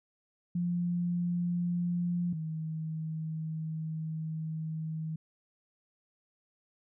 sine tone pair in turn, 174.61 / 158.65 Hz, F3 / D#3, 0 / +34 cents, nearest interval major second, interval 166 cents, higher first, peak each -28 / -33 dBFS, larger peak first, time 0.55-2.33 / 2.33-5.16 s, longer second, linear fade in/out 5 ms, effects none

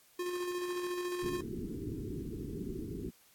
square tone with tremolo, 356.3 Hz, F4, 35 cents sharp, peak -34 dBFS, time 0.19-1.41 s, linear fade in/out 5 ms, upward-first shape square, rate 14 Hz, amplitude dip 30%
white low-pass noise, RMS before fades -40 dBFS, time 1.22-3.11 s, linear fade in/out 20 ms, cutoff 420 Hz, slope 96 dB/octave
effects white hiss -64 dBFS RMS until 3.34 s + AAC 64 kbps

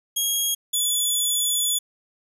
10% pulse tone pair in turn, 3283 / 3441 Hz, G#7 / A7, -21 / -39 cents, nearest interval minor second, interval 82 cents, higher second, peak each -12 dBFS, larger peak neither, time 0.16-0.55 / 0.73-1.79 s, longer second, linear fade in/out 10 ms, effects resampled to 32000 Hz + 8-bit

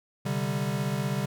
square chord, C suspended second, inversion none, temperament equal, 130.81 / 146.83 / 196 Hz, C3 / D3 / G3, 0 / 0 / 0 cents, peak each -32 dBFS, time 0.25-1.26 s, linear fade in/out 10 ms, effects none

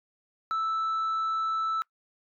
sine tone, 1317 Hz, E6, 2 cents flat, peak -23 dBFS, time 0.51-1.82 s, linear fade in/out 0 ms, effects noise-tail reverb RT60 0.1 s tail -25 dB re dry + tanh soft clip ceiling -25 dBFS

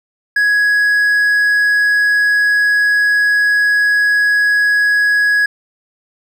triangle tone, 1669 Hz, G#6, 8 cents sharp, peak -8 dBFS, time 0.36-5.46 s, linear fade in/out 5 ms, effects none

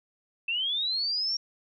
sine linear sweep, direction up, 2633 to 5590 Hz, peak -26 dBFS, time 0.48-1.37 s, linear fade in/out 5 ms, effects none

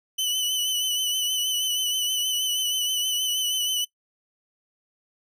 sawtooth tone with vibrato, 3000 Hz, F#7, 23 cents sharp, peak -20 dBFS, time 0.18-3.85 s, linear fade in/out 10 ms, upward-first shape sine, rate 6.3 Hz, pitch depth 37 cents each way, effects noise-tail reverb RT60 0.1 s tail -20 dB re dry

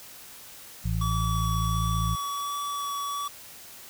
harmonic tone, 55 Hz, A1, in tune, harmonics 1 / 2 / 3, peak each -28 / -28 / -31 dBFS, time 0.84-2.16 s, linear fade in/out 20 ms
square tone with vibrato, 1141 Hz, C#6, 50 cents sharp, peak -30 dBFS, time 1.01-3.28 s, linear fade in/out 5 ms, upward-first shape sine, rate 1.4 Hz, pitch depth 9 cents each way
effects white hiss -46 dBFS RMS until 3.89 s

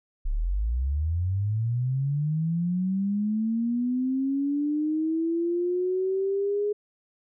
sine linear sweep, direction up, 30.87 to 417.5 Hz, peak -23 dBFS, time 0.25-6.73 s, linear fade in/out 10 ms, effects none

